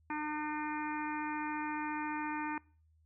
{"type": "harmonic tone", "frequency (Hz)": 302.4, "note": "D#4", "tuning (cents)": -49, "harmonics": [1, 3, 4, 5, 6, 7, 8], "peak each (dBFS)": [-39, -38, -46, -46, -46, -50, -47], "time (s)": [0.1, 2.58], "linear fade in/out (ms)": 2, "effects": ["noise-tail reverb RT60 0.4 s tail -24 dB re dry", "added 79 Hz sine -65 dBFS peak until 3.05 s"]}